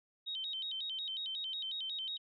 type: tone with vibrato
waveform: sine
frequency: 3418 Hz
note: G#7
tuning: 49 cents sharp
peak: -37 dBFS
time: 0.26-2.18 s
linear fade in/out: 20 ms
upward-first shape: square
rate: 5.5 Hz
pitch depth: 170 cents each way
effects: none